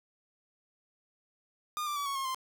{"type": "tone with pitch steps", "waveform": "45% pulse", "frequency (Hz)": [1215, 1179, 1144.2, 1110.3, 1077.5, 1045.6], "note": ["D#6", "D6", "D6", "C#6", "C#6", "C6"], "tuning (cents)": [-42, 6, -45, 2, -49, -1], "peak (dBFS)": -32, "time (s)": [1.77, 2.346], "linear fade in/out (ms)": 0, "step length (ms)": 96, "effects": []}